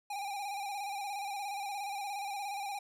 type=tone with vibrato; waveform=square; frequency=803 Hz; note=G5; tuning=41 cents sharp; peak=-37 dBFS; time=0.1-2.79 s; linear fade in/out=5 ms; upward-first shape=square; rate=17 Hz; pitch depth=44 cents each way; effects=resampled to 32000 Hz